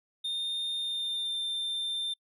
triangle tone with pitch glide, 3641 to 3585 Hz, A#7 to A7, -41 to +32 cents, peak -29 dBFS, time 0.24-2.14 s, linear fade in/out 10 ms, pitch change -27 cents, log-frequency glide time 0.77-1.37 s, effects noise-tail reverb RT60 0.1 s tail -26 dB re dry

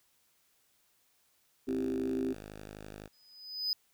5% pulse tone, 51.91 Hz, G#1, in tune, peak -34 dBFS, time 1.67-3.08 s, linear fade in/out 10 ms
sine chord, C major, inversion none, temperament equal, 261.6 / 329.6 / 392 Hz, C4 / E4 / G4, 0 / 0 / 0 cents, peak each -33 / -38 / -35 dBFS, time 1.67-2.34 s, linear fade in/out 20 ms
triangle tone with exponential growth, 4999 Hz, D#8, 7 cents sharp, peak -26 dBFS, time 3.13-3.73 s, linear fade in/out 1 ms, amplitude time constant 130 ms
effects white hiss -71 dBFS RMS until 3.93 s

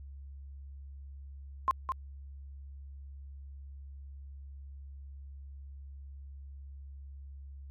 sine tone with echo, 1056 Hz, C6, 16 cents sharp, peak -23 dBFS, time 1.68-1.71 s, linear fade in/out 0 ms, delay 210 ms, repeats 1, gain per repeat -6 dB, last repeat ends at 1.92 s, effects added 69 Hz sine -44 dBFS peak until 7.7 s + AAC 48 kbps

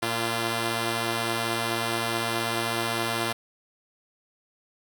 5% pulse tone pair together, 115.9 / 343 Hz, A#2 / F4, -10 / -31 cents, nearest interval octave + perfect fifth, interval 1879 cents, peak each -17 dBFS, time 0.02-3.33 s, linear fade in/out 10 ms, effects none

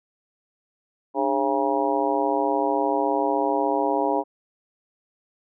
harmonic tone with a mistuned harmonic, 136.4 Hz, C#3, 28 cents flat, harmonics 2 / 3 / 4 / 5 / 6 / 7, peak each -27 / -27 / -27 / -27 / -27 / -27 dBFS, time 1.14-4.24 s, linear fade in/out 50 ms, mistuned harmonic 2, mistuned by +140 cents, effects none

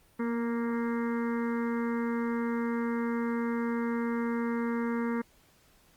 harmonic tone with a mistuned harmonic, 233.1 Hz, A#3, in tune, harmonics 1 / 2 / 4 / 5 / 6 / 7 / 8 / 9, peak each -29 / -35 / -41 / -43 / -45 / -46 / -47 / -48 dBFS, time 0.19-5.22 s, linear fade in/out 10 ms, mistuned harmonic 1, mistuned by +17 cents, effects pink hiss -63 dBFS RMS until 5.96 s + Opus 32 kbps

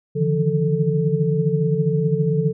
sine tone cluster, 144.1 / 156.2 / 171.3 / 439.9 Hz, D3 / D#3 / F3 / A4, -33 / +7 / -33 / 0 cents, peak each -22 dBFS, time 0.15-2.53 s, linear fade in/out 20 ms, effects none

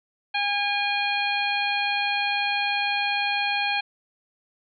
harmonic tone with a mistuned harmonic, 814 Hz, G#5, 35 cents flat, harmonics 1 / 2 / 3 / 4 / 5, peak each -27 / -30 / -26 / -32 / -32 dBFS, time 0.34-3.81 s, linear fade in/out 10 ms, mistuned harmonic 5, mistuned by +60 cents, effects none

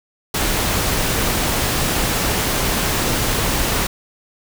pink noise, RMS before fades -19 dBFS, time 0.34-3.87 s, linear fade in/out 5 ms, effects none

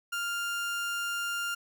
30% pulse tone, 1400 Hz, F6, 4 cents sharp, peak -28 dBFS, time 0.12-1.55 s, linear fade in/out 10 ms, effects none

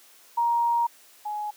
sine tone pair in turn, 940 / 839.2 Hz, A#5 / G#5, +14 / +18 cents, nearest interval major second, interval 196 cents, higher first, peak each -20 / -28 dBFS, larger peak first, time 0.37-0.87 / 1.25-1.51 s, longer first, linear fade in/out 10 ms, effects white hiss -54 dBFS RMS until 1.56 s + high-pass 300 Hz 12 dB/octave

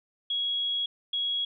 sine tone pair in turn, 3322 / 3322 Hz, G#7 / G#7, 0 / 0 cents, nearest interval unison, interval 0 cents, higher neither, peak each -26 dBFS, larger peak neither, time 0.3-0.86 / 1.13-1.45 s, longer first, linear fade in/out 5 ms, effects none

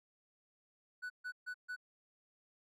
triangle tone bursts, 1485 Hz, F#6, 6 cents sharp, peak -38 dBFS, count 4, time 1.02-1.764 s, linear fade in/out 20 ms, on 81 ms, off 140 ms, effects none

